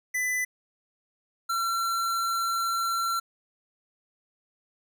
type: tone pair in turn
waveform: square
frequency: 2000 / 1358 Hz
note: B6 / F6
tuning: +21 / -49 cents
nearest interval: perfect fifth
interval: 670 cents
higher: first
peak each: -26 dBFS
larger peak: neither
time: 0.14-0.45 / 1.49-3.2 s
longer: second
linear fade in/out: 10 ms
effects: none